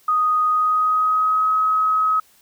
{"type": "tone with pitch glide", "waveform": "sine", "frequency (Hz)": [1244.5, 1273.6], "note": ["D#6", "D#6"], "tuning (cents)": [0, 40], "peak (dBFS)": -15, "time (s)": [0.08, 2.2], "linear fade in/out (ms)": 5, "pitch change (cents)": 40, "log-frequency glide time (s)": [0.48, 1.51], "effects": ["white hiss -55 dBFS RMS until 2.41 s"]}